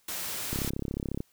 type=noise; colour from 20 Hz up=white; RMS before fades=-35 dBFS; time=0.08-0.7 s; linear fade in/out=5 ms
type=click train; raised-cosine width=3 ms; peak=-19 dBFS; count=24; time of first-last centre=0.53-1.204 s; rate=34.1 Hz
effects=white hiss -67 dBFS RMS until 1.32 s